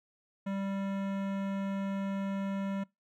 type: tone with hard clipping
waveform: sine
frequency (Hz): 196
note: G3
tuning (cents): 0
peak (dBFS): -34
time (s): 0.46-2.84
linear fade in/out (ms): 10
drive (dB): 18
effects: noise-tail reverb RT60 0.2 s tail -24 dB re dry